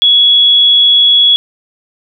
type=tone; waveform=sine; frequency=3363 Hz; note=G#7; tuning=21 cents sharp; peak=-4 dBFS; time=0.02-1.36 s; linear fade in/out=0 ms; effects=none